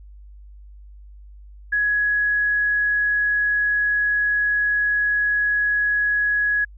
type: tone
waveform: sine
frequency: 1675 Hz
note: G#6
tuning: 14 cents sharp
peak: -17 dBFS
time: 1.72-6.65 s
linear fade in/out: 10 ms
effects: added 50 Hz sine -40 dBFS peak until 6.77 s

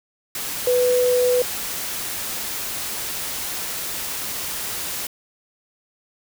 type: tone in noise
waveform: sine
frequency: 496.4 Hz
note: B4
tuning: 9 cents sharp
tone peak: -15 dBFS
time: 0.67-1.42 s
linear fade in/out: 2 ms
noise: white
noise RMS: -28 dBFS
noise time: 0.35-5.07 s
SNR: +10 dB
effects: none

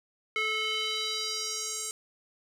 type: tone with band-pass filter sweep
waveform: square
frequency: 434.7 Hz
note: A4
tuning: 21 cents flat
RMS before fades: -32 dBFS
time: 0.36-1.91 s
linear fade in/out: 0 ms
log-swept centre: 2200 to 8000 Hz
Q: 2.8
effects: none

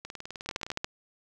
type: two click trains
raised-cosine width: 0.2 ms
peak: -22 / -13 dBFS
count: 14 / 6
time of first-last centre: 0.05-0.717 / 0.49-0.845 s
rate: 19.5 / 14.1 Hz
effects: none

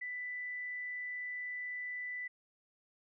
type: tone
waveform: sine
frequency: 1986 Hz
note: B6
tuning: 9 cents sharp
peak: -38 dBFS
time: 0.01-2.28 s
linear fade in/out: 10 ms
effects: none

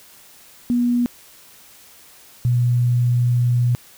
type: tone pair in turn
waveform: sine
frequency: 242.1 / 121.72 Hz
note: B3 / B2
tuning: -34 / -25 cents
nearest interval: octave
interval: 1191 cents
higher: first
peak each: -15 / -14 dBFS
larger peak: second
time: 0.7-1.06 / 2.45-3.75 s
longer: second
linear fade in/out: 0 ms
effects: white hiss -47 dBFS RMS until 3.97 s

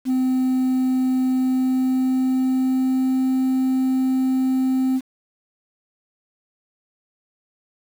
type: tone with pitch glide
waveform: sine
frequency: 257.8 to 260.6 Hz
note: C4 to C4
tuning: -26 to -7 cents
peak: -14 dBFS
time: 0.05-5.01 s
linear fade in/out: 50 ms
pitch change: +19 cents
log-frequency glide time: 1.28-3.25 s
effects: tanh soft clip ceiling -16 dBFS + 7-bit

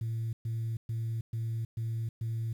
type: tone bursts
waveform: sine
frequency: 113.6 Hz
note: A#2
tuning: 44 cents flat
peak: -29 dBFS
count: 6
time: 0.01-2.53 s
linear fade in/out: 5 ms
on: 320 ms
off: 120 ms
effects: tanh soft clip ceiling -28 dBFS + 10-bit

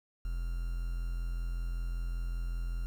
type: tone with quantisation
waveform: triangle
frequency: 42.61 Hz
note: F1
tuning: 42 cents flat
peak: -30 dBFS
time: 0.25-2.86 s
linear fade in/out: 0 ms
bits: 9
effects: none

